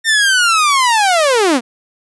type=linear sweep; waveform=sawtooth; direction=down; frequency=1829 to 220 Hz; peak=-6 dBFS; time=0.04-1.61 s; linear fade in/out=50 ms; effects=resampled to 24000 Hz